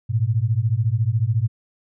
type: beating tone pair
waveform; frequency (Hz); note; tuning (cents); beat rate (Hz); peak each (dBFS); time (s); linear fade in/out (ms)
sine; 105.5 / 119.5; G#2 / A#2; +28 / +43; 14; -20; 0.09-1.48; 20
effects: none